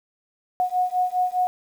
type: beating tone pair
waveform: sine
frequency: 727 / 731.9 Hz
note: F#5 / F#5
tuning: -31 / -19 cents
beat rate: 4.9 Hz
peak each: -23 dBFS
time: 0.6-1.47 s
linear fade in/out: 0 ms
effects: 8-bit